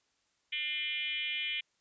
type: tone with frequency modulation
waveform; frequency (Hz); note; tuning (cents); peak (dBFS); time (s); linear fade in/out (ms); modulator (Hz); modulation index
sine; 2700; E7; +41; -32; 0.52-1.61; 10; 299; 2.1
effects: white hiss -75 dBFS RMS until 1.8 s + resampled to 16000 Hz